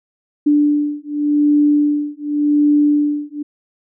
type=beating tone pair; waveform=sine; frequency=293.7 / 294.58 Hz; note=D4 / D4; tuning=0 / +5 cents; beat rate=0.88 Hz; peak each=-15 dBFS; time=0.46-3.43 s; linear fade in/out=10 ms; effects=none

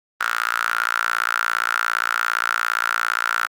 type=tone with high-pass filter; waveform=sawtooth; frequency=57.4 Hz; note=A#1; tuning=26 cents flat; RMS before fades=-22 dBFS; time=0.2-3.47 s; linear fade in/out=10 ms; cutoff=1400 Hz; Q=8.7; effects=Opus 24 kbps

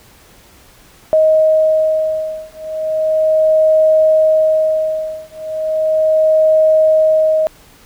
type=beating tone pair; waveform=sine; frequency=628 / 628.36 Hz; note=D#5 / D#5; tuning=+16 / +17 cents; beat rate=0.36 Hz; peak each=-13 dBFS; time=1.13-7.47 s; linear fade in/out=0 ms; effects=pink hiss -45 dBFS RMS until 7.85 s

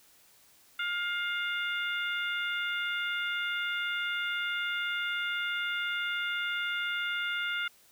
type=harmonic tone; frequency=706 Hz; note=F5; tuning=19 cents sharp; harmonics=2 / 3 / 4 / 5; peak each=-32 / -36 / -38 / -40 dBFS; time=0.79-7.68 s; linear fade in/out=5 ms; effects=white hiss -61 dBFS RMS until 7.91 s

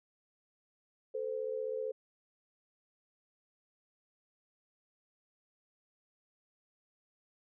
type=tone pair together; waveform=sine; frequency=439.8 / 515.4 Hz; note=A4 / C5; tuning=-1 / -26 cents; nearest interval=minor third; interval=275 cents; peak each=-37 / -37 dBFS; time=1.14-1.92 s; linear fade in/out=10 ms; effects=none

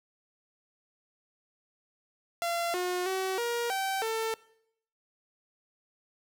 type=tone with pitch steps; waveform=sawtooth; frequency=684 / 360.3 / 378.8 / 473.2 / 773 / 446.8 Hz; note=F5 / F#4 / F#4 / A#4 / G5 / A4; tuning=-36 / -46 / +41 / +26 / -24 / +27 cents; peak=-25 dBFS; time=2.42-4.34 s; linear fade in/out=0 ms; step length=320 ms; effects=noise-tail reverb RT60 0.7 s tail -21 dB re dry

